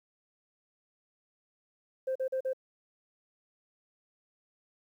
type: tone bursts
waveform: sine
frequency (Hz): 523.3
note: C5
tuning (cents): 0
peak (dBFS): -27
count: 4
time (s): 2.07-2.533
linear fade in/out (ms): 10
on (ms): 85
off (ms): 41
effects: tanh soft clip ceiling -26 dBFS + 11-bit